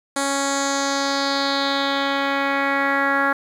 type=tone with low-pass filter sweep; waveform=10% pulse; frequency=277.2 Hz; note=C#4; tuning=in tune; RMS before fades=-21 dBFS; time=0.16-3.33 s; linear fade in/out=5 ms; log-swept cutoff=8900 to 1600 Hz; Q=3.1; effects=8-bit